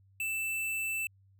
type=tone; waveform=square; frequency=2651 Hz; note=E7; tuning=9 cents sharp; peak=-32 dBFS; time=0.2-1.07 s; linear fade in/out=2 ms; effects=added 97 Hz sine -60 dBFS peak until 1.39 s